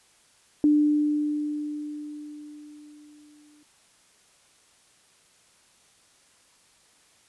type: tone with exponential decay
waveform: sine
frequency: 297.7 Hz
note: D4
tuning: 24 cents sharp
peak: -15 dBFS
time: 0.64-3.63 s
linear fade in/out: 1 ms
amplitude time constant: 650 ms
effects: white hiss -60 dBFS RMS until 7.28 s + resampled to 24000 Hz